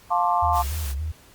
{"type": "chord", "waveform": "sine", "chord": "D minor seventh", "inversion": "first", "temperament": "just", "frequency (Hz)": [704.8, 881, 1057.2, 1174.7], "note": ["F5", "A5", "C6", "D6"], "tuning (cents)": [16, 2, 18, 0], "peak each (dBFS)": [-23, -23, -24, -27], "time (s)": [0.1, 0.63], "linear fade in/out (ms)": 20}
{"type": "tone with vibrato", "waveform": "sine", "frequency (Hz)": 73.42, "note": "D2", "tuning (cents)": 0, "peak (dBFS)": -25, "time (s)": [0.42, 1.12], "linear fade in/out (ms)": 10, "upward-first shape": "square", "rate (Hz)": 3.5, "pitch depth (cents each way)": 120}
{"type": "noise", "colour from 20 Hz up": "white", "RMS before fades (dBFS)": -36, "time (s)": [0.52, 0.95], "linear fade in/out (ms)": 50}
{"effects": ["pink hiss -52 dBFS RMS until 1.34 s", "Opus 48 kbps"]}